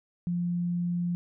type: tone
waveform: sine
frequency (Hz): 174.61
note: F3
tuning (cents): 0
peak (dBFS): -26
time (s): 0.27-1.15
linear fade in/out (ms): 0
effects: none